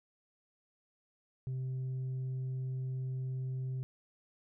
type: tone with tanh clipping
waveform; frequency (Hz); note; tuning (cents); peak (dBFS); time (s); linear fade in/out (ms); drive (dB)
sine; 129.8; C3; -13; -35; 1.47-3.83; 0; 2
effects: none